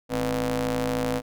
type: ring-modulated tone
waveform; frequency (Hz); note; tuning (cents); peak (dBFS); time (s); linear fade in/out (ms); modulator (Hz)
sawtooth; 116.54; A#2; 0; -17; 0.09-1.22; 50; 376
effects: none